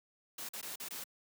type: noise with dropouts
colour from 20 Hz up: white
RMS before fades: -43 dBFS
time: 0.38-1.04 s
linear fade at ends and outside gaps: 5 ms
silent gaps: 0.49-0.534 / 0.614-0.627 / 0.758-0.799 / 0.886-0.907 s
effects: high-pass 150 Hz 12 dB/octave